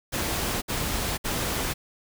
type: noise bursts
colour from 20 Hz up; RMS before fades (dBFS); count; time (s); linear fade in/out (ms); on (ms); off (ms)
pink; -28; 3; 0.12-1.74; 20; 500; 60
effects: none